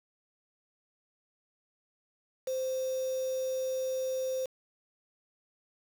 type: tone with quantisation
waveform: sine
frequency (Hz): 520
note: C5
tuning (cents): -11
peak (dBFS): -30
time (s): 2.47-4.46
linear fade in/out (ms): 5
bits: 7
effects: none